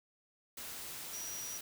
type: tone in noise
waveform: sine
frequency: 5800 Hz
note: F#8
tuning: 35 cents flat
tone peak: -42 dBFS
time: 1.13-1.58 s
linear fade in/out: 5 ms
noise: white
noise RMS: -45 dBFS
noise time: 0.57-1.61 s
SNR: 0 dB
effects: none